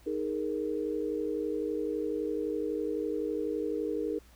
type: chord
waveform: sine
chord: D# suspended fourth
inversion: none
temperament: just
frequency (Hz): 311.1 / 414.8 / 466.7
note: D#4 / G#4 / A#4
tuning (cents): 0 / -2 / +2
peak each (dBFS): -34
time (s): 0.06-4.19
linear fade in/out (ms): 10
effects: added 60 Hz sine -56 dBFS peak until 4.35 s + pink hiss -61 dBFS RMS until 4.35 s